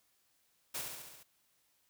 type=noise with echo; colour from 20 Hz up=white; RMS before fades=-39 dBFS; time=0.74-0.82 s; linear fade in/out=10 ms; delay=69 ms; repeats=6; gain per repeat=-3 dB; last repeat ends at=1.234 s; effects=white hiss -74 dBFS RMS until 1.89 s